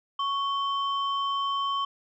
sine tone pair together, 1108.7 / 3094 Hz, C#6 / G7, 0 / -23 cents, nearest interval octave + tritone, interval 1777 cents, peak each -25 / -32 dBFS, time 0.19-1.85 s, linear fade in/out 5 ms, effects tanh soft clip ceiling -20 dBFS

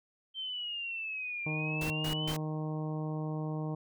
sine exponential two-way sweep, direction down then up, 3136 to 2373 to 3136 Hz, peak -35 dBFS, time 0.34-2.35 s, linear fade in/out 50 ms, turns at 1.46 s
harmonic tone, 154.8 Hz, D#3, 9 cents flat, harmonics 1 / 2 / 3 / 4 / 5 / 6 / 7, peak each -34 / -40 / -44 / -46 / -48 / -50 / -51 dBFS, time 1.46-3.75 s, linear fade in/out 5 ms
pink noise bursts, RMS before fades -39 dBFS, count 3, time 1.81-2.366 s, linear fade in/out 2 ms, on 92 ms, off 140 ms
effects none

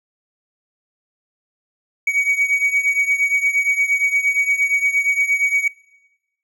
triangle beating tone pair, 2254 / 2262.6 Hz, C#7 / C#7, +28 / +35 cents, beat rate 8.6 Hz, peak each -16 / -19 dBFS, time 2.07-5.68 s, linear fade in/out 5 ms, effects noise-tail reverb RT60 1.0 s tail -21 dB re dry

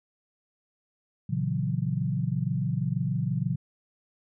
sine chord, F# dominant seventh, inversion first, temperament equal, 116.54 / 138.59 / 164.81 / 185 Hz, A#2 / C#3 / E3 / F#3, 0 / 0 / 0 / 0 cents, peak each -31 / -29 / -31 / -32 dBFS, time 1.29-3.56 s, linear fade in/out 10 ms, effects none

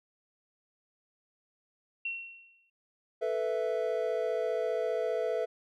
sine tone with exponential decay, 2725 Hz, F7, 43 cents flat, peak -30 dBFS, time 2.05-2.7 s, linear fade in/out 5 ms, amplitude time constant 140 ms
triangle chord, A suspended second, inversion none, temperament just, 440 / 495 / 660 Hz, A4 / B4 / E5, 0 / +4 / +2 cents, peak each -31 dBFS, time 3.21-5.46 s, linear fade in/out 20 ms
effects none

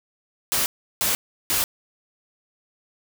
white noise bursts, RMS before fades -22 dBFS, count 3, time 0.52-1.64 s, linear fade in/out 0 ms, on 140 ms, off 350 ms, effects none

